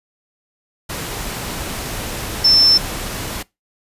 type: tone in noise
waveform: sine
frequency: 5320 Hz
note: E8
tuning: 15 cents sharp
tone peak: -8 dBFS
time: 2.44-2.78 s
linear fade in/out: 10 ms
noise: pink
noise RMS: -26 dBFS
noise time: 0.89-3.43 s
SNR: +15 dB
effects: noise-tail reverb RT60 0.2 s tail -22 dB re dry + resampled to 32000 Hz

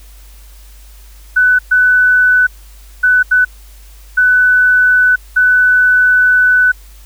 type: tone bursts at uneven times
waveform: sine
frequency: 1496 Hz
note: F#6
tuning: 19 cents sharp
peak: -6 dBFS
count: 6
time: 1.36-1.59 / 1.71-2.47 / 3.03-3.23 / 3.31-3.45 / 4.17-5.16 / 5.36-6.72 s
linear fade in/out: 10 ms
effects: added 50 Hz sine -35 dBFS peak until 7.05 s + white hiss -45 dBFS RMS until 7.05 s

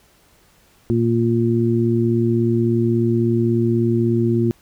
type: harmonic tone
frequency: 116.4 Hz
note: A#2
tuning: 2 cents flat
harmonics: 1 / 2 / 3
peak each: -19 / -19 / -19 dBFS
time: 0.9-4.51 s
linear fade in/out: 0 ms
effects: pink hiss -55 dBFS RMS until 4.61 s

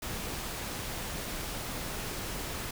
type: noise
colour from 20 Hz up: pink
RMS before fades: -37 dBFS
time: 0.02-2.71 s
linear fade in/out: 5 ms
effects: none

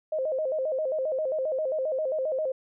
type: tone with vibrato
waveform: sine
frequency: 572 Hz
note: D5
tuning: 46 cents flat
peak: -25 dBFS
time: 0.12-2.52 s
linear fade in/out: 5 ms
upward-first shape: square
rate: 7.5 Hz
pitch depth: 150 cents each way
effects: none

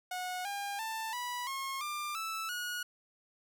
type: tone with pitch steps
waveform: sawtooth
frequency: 730 / 805.3 / 888.4 / 980.1 / 1081.2 / 1192.8 / 1315.8 / 1451.6 Hz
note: F#5 / G5 / A5 / B5 / C#6 / D6 / E6 / F#6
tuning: -24 / +46 / +16 / -13 / -44 / +27 / -4 / -34 cents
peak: -32 dBFS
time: 0.11-2.83 s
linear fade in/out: 5 ms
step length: 340 ms
effects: none

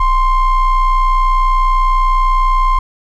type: ring-modulated tone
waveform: triangle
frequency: 537 Hz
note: C5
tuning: 45 cents sharp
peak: -4 dBFS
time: 0-2.79 s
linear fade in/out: 5 ms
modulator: 507 Hz
effects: none

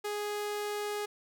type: tone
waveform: sawtooth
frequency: 415.3 Hz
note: G#4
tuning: in tune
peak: -29 dBFS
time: 0.04-1.06 s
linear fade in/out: 10 ms
effects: none

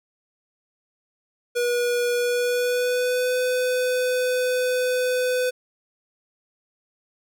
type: tone with pitch glide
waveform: square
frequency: 483.9 to 502.7 Hz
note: B4 to B4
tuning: -35 to +31 cents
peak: -21 dBFS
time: 1.55-5.51 s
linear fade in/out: 20 ms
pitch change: +66 cents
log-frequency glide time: 2.14-3.37 s
effects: none

